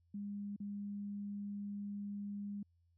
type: tone with dropouts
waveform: sine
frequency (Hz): 203.1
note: G#3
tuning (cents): -38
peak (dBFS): -40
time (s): 0.14-2.63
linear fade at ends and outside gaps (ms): 5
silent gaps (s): 0.563-0.601
effects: added 85 Hz sine -70 dBFS peak until 2.97 s